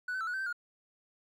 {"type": "tone with pitch steps", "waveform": "triangle", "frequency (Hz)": [1482, 1525, 1327, 1461, 1545, 1558, 1427], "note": ["F#6", "G6", "E6", "F#6", "G6", "G6", "F6"], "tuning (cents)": [2, -48, 11, -22, -26, -11, 37], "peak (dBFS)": -30, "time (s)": [0.08, 0.528], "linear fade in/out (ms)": 5, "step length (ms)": 64, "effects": ["tanh soft clip ceiling -27 dBFS"]}